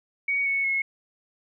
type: tone with pitch steps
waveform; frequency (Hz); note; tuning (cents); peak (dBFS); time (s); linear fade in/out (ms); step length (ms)
sine; 2243 / 2212 / 2176; C#7 / C#7 / C#7; +20 / -4 / -33; -22; 0.28-0.82; 5; 180
effects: none